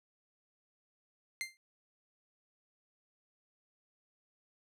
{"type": "tone with exponential decay", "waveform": "sawtooth", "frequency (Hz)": 2093, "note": "C7", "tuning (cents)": 0, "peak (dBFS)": -29, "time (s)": [1.41, 1.57], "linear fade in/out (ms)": 0, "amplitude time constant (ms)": 33, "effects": ["low-pass 12000 Hz 12 dB/octave"]}